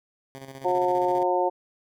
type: tone with tremolo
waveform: 10% pulse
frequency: 134.7 Hz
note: C#3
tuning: 49 cents flat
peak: -30 dBFS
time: 0.35-1.23 s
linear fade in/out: 0 ms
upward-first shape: square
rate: 15 Hz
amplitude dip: 55%
type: harmonic tone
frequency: 180.1 Hz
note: F#3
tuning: 46 cents flat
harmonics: 2 / 3 / 4 / 5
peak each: -26 / -26 / -26 / -26 dBFS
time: 0.64-1.5 s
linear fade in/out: 20 ms
effects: none